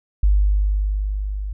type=tone with level ramp; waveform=sine; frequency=50.3 Hz; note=G1; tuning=45 cents sharp; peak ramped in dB=-11 to -24 dBFS; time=0.23-1.53 s; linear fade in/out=5 ms; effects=none